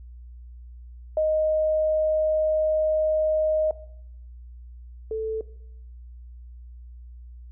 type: tone pair in turn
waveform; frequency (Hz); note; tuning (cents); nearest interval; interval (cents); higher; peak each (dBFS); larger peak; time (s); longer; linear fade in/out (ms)
sine; 622.3 / 440; D#5 / A4; 0 / 0; tritone; 600; first; -19 / -25; first; 1.17-3.71 / 5.11-5.41; first; 2
effects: noise-tail reverb RT60 0.7 s tail -18 dB re dry + added 60 Hz sine -40 dBFS peak until 7.51 s